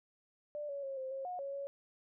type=tone with pitch steps; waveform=sine; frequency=591 / 562 / 543 / 524 / 539 / 723 / 554 / 558 Hz; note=D5 / C#5 / C#5 / C5 / C#5 / F#5 / C#5 / C#5; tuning=+11 / +24 / -36 / +2 / -49 / -40 / -1 / +11 cents; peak=-38 dBFS; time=0.55-1.67 s; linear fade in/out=0 ms; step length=140 ms; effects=none